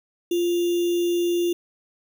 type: tone with sample-and-hold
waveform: sine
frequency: 347.8 Hz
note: F4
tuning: 7 cents flat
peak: -19 dBFS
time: 0.31-1.53 s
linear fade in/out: 5 ms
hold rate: 3150 Hz
effects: none